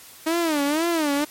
sawtooth tone with vibrato, 311.1 Hz, D#4, in tune, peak -16 dBFS, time 0.26-1.25 s, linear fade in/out 10 ms, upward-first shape sine, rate 2 Hz, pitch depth 170 cents each way, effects white hiss -45 dBFS RMS until 1.3 s + MP3 64 kbps

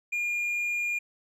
triangle tone, 2417 Hz, D7, 49 cents sharp, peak -25 dBFS, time 0.12-0.99 s, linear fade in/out 10 ms, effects resampled to 32000 Hz

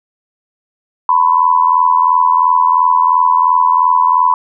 sine tone with amplitude modulation, 1000 Hz, B5, 21 cents sharp, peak -4 dBFS, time 1.09-4.34 s, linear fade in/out 2 ms, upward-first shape sine, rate 82.9 Hz, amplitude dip 75%, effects none

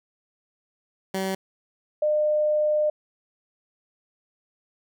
15% pulse / sine tone pair in turn, 191.1 / 604.6 Hz, G3 / D#5, -44 / -50 cents, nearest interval octave + minor sixth, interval 1994 cents, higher second, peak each -19 dBFS, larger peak neither, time 1.14-1.35 / 2.02-2.9 s, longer second, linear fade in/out 5 ms, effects none

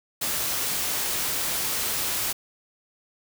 white noise, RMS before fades -27 dBFS, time 0.21-2.33 s, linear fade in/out 10 ms, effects none

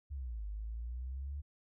sine exponential two-way sweep, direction down then up, 73.42 to 50.3 to 73.2 Hz, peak -38 dBFS, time 0.1-1.42 s, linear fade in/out 20 ms, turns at 0.46 s, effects none

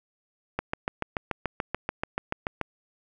click train, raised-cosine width 0.5 ms, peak -12 dBFS, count 15, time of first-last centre 0.59-2.613 s, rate 6.92 Hz, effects none

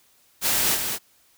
white noise with echo, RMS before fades -22 dBFS, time 0.41-0.78 s, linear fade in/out 50 ms, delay 210 ms, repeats 1, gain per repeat -5 dB, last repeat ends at 0.99 s, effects white hiss -60 dBFS RMS until 1.37 s

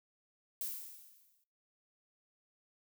violet noise with exponential decay, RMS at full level -37 dBFS, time 0.61-1.44 s, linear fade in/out 2 ms, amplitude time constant 180 ms, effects noise-tail reverb RT60 0.5 s tail -23 dB re dry

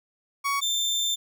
30% pulse tone pair in turn, 1120 / 3572 Hz, C#6 / A7, +18 / +25 cents, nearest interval octave + minor sixth, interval 2007 cents, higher second, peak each -21 dBFS, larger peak neither, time 0.44-0.61 / 0.61-1.16 s, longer second, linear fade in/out 20 ms, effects none

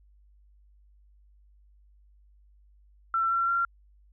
sine tone with pitch steps, 1345 / 1360.6 / 1376.4 Hz, E6 / F6 / F6, +34 / -46 / -26 cents, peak -23 dBFS, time 3.14-3.65 s, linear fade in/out 2 ms, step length 170 ms, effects added 50 Hz sine -56 dBFS peak until 4.12 s

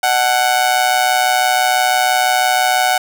sawtooth tone with amplitude modulation, 743 Hz, F#5, 7 cents sharp, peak -5 dBFS, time 0.03-2.98 s, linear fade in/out 5 ms, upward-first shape sine, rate 126 Hz, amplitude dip 70%, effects none

